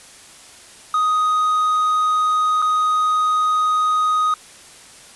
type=tone with dropouts; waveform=triangle; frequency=1249 Hz; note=D#6; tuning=6 cents sharp; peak=-13 dBFS; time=0.94-4.34 s; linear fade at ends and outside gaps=2 ms; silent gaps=2.619-2.623 s; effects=white hiss -43 dBFS RMS until 5.15 s + resampled to 24000 Hz